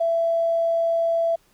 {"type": "tone with tanh clipping", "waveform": "triangle", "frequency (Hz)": 667, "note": "E5", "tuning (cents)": 20, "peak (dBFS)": -18, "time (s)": [0, 1.36], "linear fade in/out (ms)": 10, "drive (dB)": 3, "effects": ["pink hiss -61 dBFS RMS until 1.53 s"]}